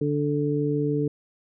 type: harmonic tone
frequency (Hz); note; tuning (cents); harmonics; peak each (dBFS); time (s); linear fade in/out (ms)
146.4; D3; -5; 1 / 2 / 3; -26 / -26 / -26; 0.01-1.08; 5
effects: none